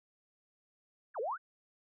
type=exponential two-way sweep; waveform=sine; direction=down then up; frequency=1864.7 to 411.8 to 1636 Hz; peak=-33 dBFS; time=1.14-1.38 s; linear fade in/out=50 ms; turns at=1.2 s; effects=none